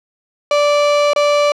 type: tone with dropouts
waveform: 35% pulse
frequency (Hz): 584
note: D5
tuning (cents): -10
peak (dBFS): -9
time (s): 0.51-1.52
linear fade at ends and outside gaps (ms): 2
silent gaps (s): 1.134-1.161
effects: low-pass 5000 Hz 12 dB/octave